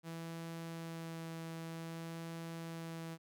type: tone with vibrato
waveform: sawtooth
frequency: 164.81 Hz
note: E3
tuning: in tune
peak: -39 dBFS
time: 0.03-3.18 s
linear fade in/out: 50 ms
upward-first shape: sine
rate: 0.53 Hz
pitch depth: 9 cents each way
effects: none